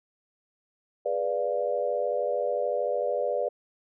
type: chord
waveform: sine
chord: G# diminished seventh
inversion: none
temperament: equal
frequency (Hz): 415.3 / 493.9 / 587.3 / 698.5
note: G#4 / B4 / D5 / F5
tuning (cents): 0 / 0 / 0 / 0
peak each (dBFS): -34 / -29 / -28 / -34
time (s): 1.05-3.49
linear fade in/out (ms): 10
effects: none